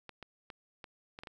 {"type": "clicks", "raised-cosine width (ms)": 0.3, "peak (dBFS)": -29, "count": 7, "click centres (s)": [0.093, 0.227, 0.502, 0.842, 1.189, 1.235, 1.272], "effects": ["11-bit"]}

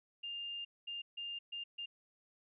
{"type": "tone bursts at uneven times", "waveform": "sine", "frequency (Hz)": 2806, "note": "F7", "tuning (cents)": 8, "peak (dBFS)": -40, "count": 5, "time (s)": [[0.23, 0.65], [0.87, 1.02], [1.17, 1.39], [1.52, 1.64], [1.78, 1.86]], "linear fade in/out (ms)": 10, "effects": []}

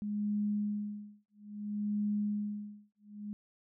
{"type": "tone with tremolo", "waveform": "sine", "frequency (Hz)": 207.7, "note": "G#3", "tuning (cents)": 0, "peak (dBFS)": -29, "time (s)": [0.02, 3.33], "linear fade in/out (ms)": 0, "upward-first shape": "sine", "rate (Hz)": 0.6, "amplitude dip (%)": 100, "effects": []}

